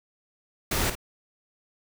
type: noise with echo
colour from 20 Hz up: pink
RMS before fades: -26 dBFS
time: 0.71-0.9 s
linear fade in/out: 5 ms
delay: 53 ms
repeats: 1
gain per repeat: -9 dB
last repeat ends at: 0.953 s
effects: none